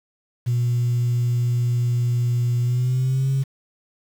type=tone with pitch glide; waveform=sine; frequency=120.9 to 134.92 Hz; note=B2 to C#3; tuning=-36 to -46 cents; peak=-16 dBFS; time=0.46-3.44 s; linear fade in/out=20 ms; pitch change=+190 cents; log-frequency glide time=2.61-3.29 s; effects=tanh soft clip ceiling -15 dBFS + 7-bit